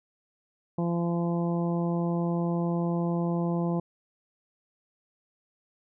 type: harmonic tone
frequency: 171.1 Hz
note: F3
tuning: 35 cents flat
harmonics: 1 / 2 / 3 / 4 / 5 / 6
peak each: -26 / -32 / -36 / -38 / -40 / -42 dBFS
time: 0.78-3.8 s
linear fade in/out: 5 ms
effects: none